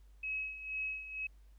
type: tone with tremolo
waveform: sine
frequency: 2562 Hz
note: E7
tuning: 50 cents flat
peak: -34 dBFS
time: 0.23-1.27 s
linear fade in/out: 5 ms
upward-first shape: sine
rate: 2.1 Hz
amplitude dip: 70%
effects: added 50 Hz sine -56 dBFS peak until 1.58 s + pink hiss -75 dBFS RMS until 1.58 s